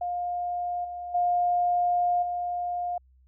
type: tone with level steps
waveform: sine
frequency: 708 Hz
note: F5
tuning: 23 cents sharp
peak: -27 / -33 / -21 / -27 dBFS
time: 0.01-2.98 s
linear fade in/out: 5 ms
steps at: 0.84 / 1.14 / 2.22 s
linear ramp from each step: 10 ms
effects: added 64 Hz sine -56 dBFS peak until 3.27 s